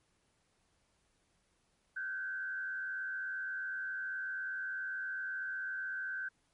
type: tone with frequency modulation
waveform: sine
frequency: 1541 Hz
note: G6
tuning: 30 cents flat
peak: -36 dBFS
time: 1.96-6.29 s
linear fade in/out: 10 ms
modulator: 87.7 Hz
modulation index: 0.71
effects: pink hiss -75 dBFS RMS until 6.53 s + MP3 48 kbps